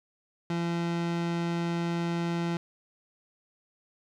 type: tone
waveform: 30% pulse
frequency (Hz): 170.2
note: F3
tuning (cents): -44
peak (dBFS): -25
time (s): 0.5-2.57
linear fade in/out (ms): 2
effects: low-pass 5000 Hz 12 dB/octave + 10-bit